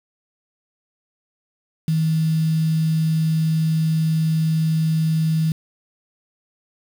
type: tone with quantisation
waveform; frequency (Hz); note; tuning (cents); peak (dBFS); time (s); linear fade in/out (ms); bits
sine; 159.5; D#3; +43; -16; 1.88-5.52; 2; 6
effects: none